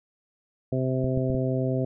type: harmonic tone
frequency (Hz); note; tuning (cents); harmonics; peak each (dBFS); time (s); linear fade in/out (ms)
130; C3; -11; 1 / 2 / 3 / 4 / 5; -26 / -29 / -31 / -32 / -33; 0.72-1.85; 5
type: clicks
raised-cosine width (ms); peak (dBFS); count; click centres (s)
5; -19; 4; 1.043 / 1.175 / 1.301 / 1.348
effects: none